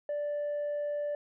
sine tone with tanh clipping, 586 Hz, D5, 4 cents flat, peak -31 dBFS, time 0.09-1.15 s, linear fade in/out 2 ms, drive 1 dB, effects none

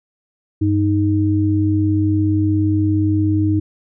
sine tone pair together, 98 / 311.1 Hz, G2 / D#4, 0 / 0 cents, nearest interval octave + minor sixth, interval 2000 cents, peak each -16 dBFS, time 0.61-3.6 s, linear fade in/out 10 ms, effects none

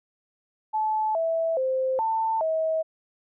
sine tone with pitch steps, 866 / 656 / 522 / 892 / 640 Hz, A5 / E5 / C5 / A5 / D#5, -28 / -9 / -4 / +23 / +49 cents, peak -22 dBFS, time 0.73-2.83 s, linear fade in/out 20 ms, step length 420 ms, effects none

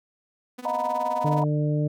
sawtooth tone with tremolo, 249.1 Hz, B3, 15 cents sharp, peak -29 dBFS, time 0.58-1.43 s, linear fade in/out 10 ms, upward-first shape triangle, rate 19 Hz, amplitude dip 95%
sine chord, B major seventh, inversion first, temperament equal with one note detuned, 622.3 / 721.4 / 932.3 / 987.8 Hz, D#5 / F#5 / A#5 / B5, 0 / -44 / 0 / 0 cents, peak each -29 dBFS, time 0.65-1.44 s, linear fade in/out 2 ms
harmonic tone, 149.5 Hz, D3, 31 cents sharp, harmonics 1 / 2 / 3 / 4, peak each -22 / -29 / -33 / -33 dBFS, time 1.24-1.88 s, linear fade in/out 10 ms
effects none

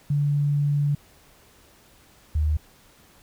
sine tone pair in turn, 144.6 / 76.33 Hz, D3 / D#2, -27 / -33 cents, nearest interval major seventh, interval 1106 cents, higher first, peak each -19 dBFS, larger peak neither, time 0.1-0.95 / 2.35-2.57 s, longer first, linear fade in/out 5 ms, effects pink hiss -55 dBFS RMS until 3.22 s

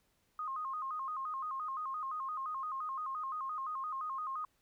sine tone with vibrato, 1153 Hz, D6, 32 cents flat, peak -36 dBFS, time 0.39-4.45 s, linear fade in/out 2 ms, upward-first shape square, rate 5.8 Hz, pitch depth 130 cents each way, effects pink hiss -75 dBFS RMS until 4.61 s

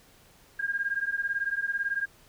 sine beating tone pair, 1608 / 1626 Hz, G6 / G#6, +44 / -37 cents, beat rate 18 Hz, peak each -30 / -30 dBFS, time 0.59-2.06 s, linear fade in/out 10 ms, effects pink hiss -58 dBFS RMS until 2.28 s

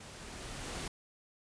pink noise with level ramp, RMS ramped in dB -50 to -39 dBFS, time 0-0.88 s, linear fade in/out 5 ms, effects resampled to 22050 Hz

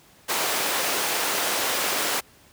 pink high-pass noise, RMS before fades -25 dBFS, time 0.28-2.21 s, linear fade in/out 20 ms, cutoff 480 Hz, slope 12 dB/octave, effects pink hiss -54 dBFS RMS until 2.52 s + high-pass 60 Hz 12 dB/octave

